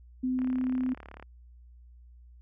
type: tone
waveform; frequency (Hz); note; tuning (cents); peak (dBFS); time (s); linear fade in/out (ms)
sine; 255.6; C4; -40; -26; 0.23-0.94; 10
type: click train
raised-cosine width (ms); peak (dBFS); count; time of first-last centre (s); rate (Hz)
0.5; -30; 31; 0.39-1.226; 35.9
effects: added 60 Hz sine -50 dBFS peak until 2.41 s